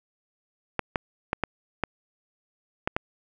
clicks, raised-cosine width 0.5 ms, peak -9 dBFS, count 7, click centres 0.793 / 0.958 / 1.331 / 1.437 / 1.837 / 2.875 / 2.965 s, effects none

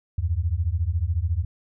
sine beating tone pair, 77.7 / 91.7 Hz, D#2 / F#2, -2 / -15 cents, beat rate 14 Hz, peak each -24 dBFS, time 0.18-1.45 s, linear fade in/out 5 ms, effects none

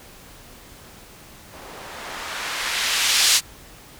violet noise with low-pass filter sweep, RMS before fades -23 dBFS, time 1.5-3.41 s, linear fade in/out 50 ms, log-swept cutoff 460 to 4800 Hz, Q 0.79, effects pink hiss -45 dBFS RMS until 3.99 s

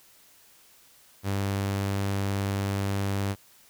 sawtooth tone, 98.9 Hz, G2, 16 cents sharp, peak -22 dBFS, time 1.23-3.36 s, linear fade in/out 50 ms, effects white hiss -57 dBFS RMS until 3.69 s

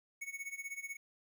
square tone with tremolo, 2217 Hz, C#7, in tune, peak -39 dBFS, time 0.21-0.97 s, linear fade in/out 10 ms, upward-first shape sine, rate 16 Hz, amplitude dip 85%, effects 12-bit

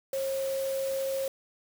sine tone in noise, 539 Hz, C#5, 49 cents flat, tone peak -28 dBFS, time 0.13-1.28 s, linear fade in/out 2 ms, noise white, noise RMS -42 dBFS, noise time 0.13-1.28 s, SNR +11 dB, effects none

